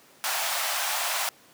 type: high-pass noise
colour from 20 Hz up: pink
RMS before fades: -28 dBFS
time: 0.24-1.29 s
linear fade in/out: 0 ms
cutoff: 640 Hz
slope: 48 dB/octave
effects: pink hiss -55 dBFS RMS until 1.53 s + high-pass 200 Hz 12 dB/octave